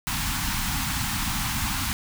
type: band-stop noise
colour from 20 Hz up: pink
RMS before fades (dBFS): -27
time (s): 0.07-1.93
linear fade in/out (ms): 0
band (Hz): 280 to 790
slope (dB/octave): 48
effects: none